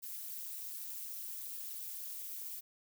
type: noise with amplitude modulation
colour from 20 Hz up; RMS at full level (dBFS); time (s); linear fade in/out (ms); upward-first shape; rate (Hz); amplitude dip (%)
violet; -40; 0.02-2.61; 20; sine; 214; 90
effects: none